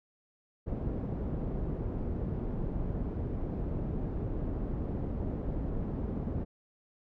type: low-pass noise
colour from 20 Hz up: pink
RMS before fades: -34 dBFS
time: 0.66-6.45 s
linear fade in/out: 20 ms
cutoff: 390 Hz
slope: 12 dB/octave
effects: none